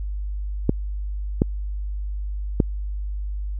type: clicks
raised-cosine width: 3 ms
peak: -3 dBFS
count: 3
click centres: 0.694 / 1.419 / 2.602 s
effects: added 50 Hz sine -25 dBFS peak until 3.59 s